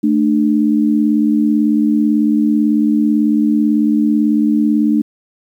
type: tone pair together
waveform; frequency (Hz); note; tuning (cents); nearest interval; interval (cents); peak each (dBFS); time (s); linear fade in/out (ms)
sine; 220 / 298.1; A3 / D4; 0 / +26; perfect fourth; 526; -13; 0.03-5.02; 10
effects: 8-bit